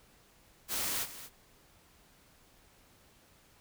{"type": "noise with echo", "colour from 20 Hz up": "white", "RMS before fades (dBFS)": -34, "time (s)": [0.68, 1.07], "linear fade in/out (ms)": 50, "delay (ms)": 230, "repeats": 1, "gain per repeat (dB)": -13, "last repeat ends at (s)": 1.3, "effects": ["pink hiss -63 dBFS RMS until 3.6 s"]}